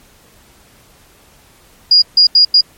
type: tone bursts at uneven times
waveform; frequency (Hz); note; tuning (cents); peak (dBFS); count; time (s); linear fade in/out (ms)
sine; 4863; D#8; -40; -4; 4; 1.91-2.02 / 2.17-2.27 / 2.35-2.45 / 2.54-2.61; 5
effects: pink hiss -47 dBFS RMS until 2.77 s + MP3 64 kbps